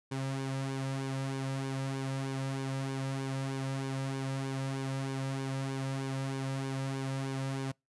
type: tone with flanger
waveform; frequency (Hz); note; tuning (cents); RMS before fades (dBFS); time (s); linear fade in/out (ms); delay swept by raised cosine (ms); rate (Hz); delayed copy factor
sawtooth; 134.6; C3; +49; -35; 0.11-7.72; 10; 1.5 to 2.8; 3.2; -0.6
effects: noise-tail reverb RT60 0.2 s tail -26 dB re dry + resampled to 24000 Hz